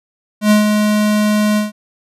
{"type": "tone with ADSR envelope", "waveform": "square", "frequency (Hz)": 210.8, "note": "G#3", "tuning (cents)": 26, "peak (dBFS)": -7, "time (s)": [0.41, 1.72], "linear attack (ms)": 97, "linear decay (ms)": 130, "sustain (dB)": -5, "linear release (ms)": 150, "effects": ["resampled to 32000 Hz"]}